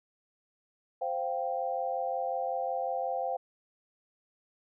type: chord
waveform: sine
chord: C suspended fourth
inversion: none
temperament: equal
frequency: 523.3 / 698.5 / 784 Hz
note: C5 / F5 / G5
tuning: 0 / 0 / 0 cents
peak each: -34 dBFS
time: 1.01-3.37 s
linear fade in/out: 10 ms
effects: none